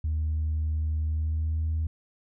sine tone with pitch glide, 77.78 to 79.6 Hz, D#2 to D#2, 0 to +40 cents, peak -23 dBFS, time 0.04-1.87 s, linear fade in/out 5 ms, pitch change +40 cents, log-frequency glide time 1.04-1.68 s, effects tanh soft clip ceiling -22 dBFS

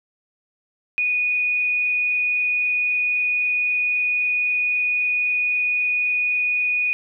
sine tone with frequency modulation, 2470 Hz, D#7, 13 cents flat, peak -18 dBFS, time 0.98-6.93 s, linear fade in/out 0 ms, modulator 23.8 Hz, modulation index 0.54, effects none

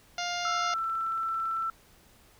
harmonic tone, 703 Hz, F5, 11 cents sharp, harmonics 1 / 2 / 3 / 4 / 5 / 6 / 7 / 8 / 9, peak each -34 / -37 / -39 / -40 / -41 / -42 / -42 / -43 / -44 dBFS, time 0.18-0.74 s, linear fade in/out 2 ms
sine tone, 1334 Hz, E6, 20 cents sharp, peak -28 dBFS, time 0.45-1.7 s, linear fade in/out 2 ms
click train, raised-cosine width 0.3 ms, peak -37 dBFS, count 17, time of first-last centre 0.73-1.624 s, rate 17.9 Hz
effects pink hiss -59 dBFS RMS until 2.39 s

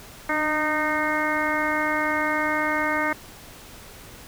harmonic tone with a mistuned harmonic, 306.9 Hz, D#4, 24 cents flat, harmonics 1 / 2 / 3 / 4 / 5 / 6 / 7, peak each -29 / -29 / -29 / -29 / -29 / -29 / -29 dBFS, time 0.29-3.13 s, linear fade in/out 5 ms, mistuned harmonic 1, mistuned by -38 cents, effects pink hiss -44 dBFS RMS until 4.27 s

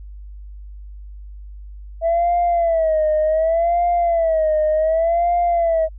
sine tone with vibrato, 656 Hz, E5, 9 cents flat, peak -13 dBFS, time 2.01-5.89 s, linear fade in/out 50 ms, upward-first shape sine, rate 0.67 Hz, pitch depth 110 cents each way, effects tanh soft clip ceiling -11 dBFS + added 50 Hz sine -33 dBFS peak until 5.98 s

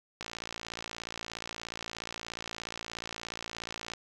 click train, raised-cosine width 0.2 ms, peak -20 dBFS, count 213, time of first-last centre 0.21-3.936 s, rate 56.9 Hz, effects none

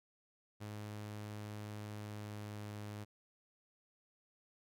sawtooth tone with pitch glide, 105.1 to 104.37 Hz, G#2 to G#2, +21 to +9 cents, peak -40 dBFS, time 0.6-3.05 s, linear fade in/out 20 ms, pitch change -12 cents, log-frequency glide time 1.85-2.74 s, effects none

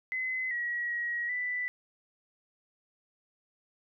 sine tone with pitch steps, 2035 / 1913 / 1902 / 1983 Hz, C7 / A#6 / A#6 / B6, -49 / +44 / +34 / +7 cents, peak -30 dBFS, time 0.12-1.68 s, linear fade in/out 0 ms, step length 390 ms, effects none

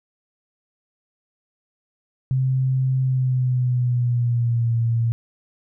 sine tone with pitch glide, 130.81 to 115.87 Hz, C3 to A#2, 0 to -10 cents, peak -17 dBFS, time 2.31-5.12 s, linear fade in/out 0 ms, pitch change -210 cents, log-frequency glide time 3.02-4.75 s, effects none

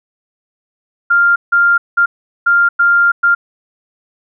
sine tone bursts at uneven times, 1396.9 Hz, F6, in tune, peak -7 dBFS, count 6, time 1.1-1.36 / 1.52-1.78 / 1.97-2.06 / 2.46-2.69 / 2.79-3.12 / 3.23-3.35 s, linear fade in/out 10 ms, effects none

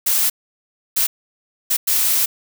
blue noise bursts at uneven times, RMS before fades -17 dBFS, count 4, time 0.06-0.3 / 0.96-1.07 / 1.7-1.77 / 1.87-2.26 s, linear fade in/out 10 ms, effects none

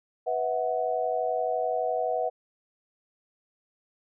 sine chord, B suspended fourth, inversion none, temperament equal with one note detuned, 493.9 / 648.3 / 740 Hz, B4 / E5 / F#5, 0 / -29 / 0 cents, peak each -30 / -29 / -29 dBFS, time 0.26-2.3 s, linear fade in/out 20 ms, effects none

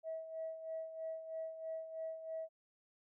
sine tone with tremolo, 645 Hz, E5, 38 cents flat, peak -38 dBFS, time 0.03-2.49 s, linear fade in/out 50 ms, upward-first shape sine, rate 3.1 Hz, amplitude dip 65%, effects tanh soft clip ceiling -34 dBFS

